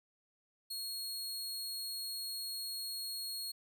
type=tone; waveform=sawtooth; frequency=4304 Hz; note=C8; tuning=48 cents sharp; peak=-36 dBFS; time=0.7-3.52 s; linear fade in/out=10 ms; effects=none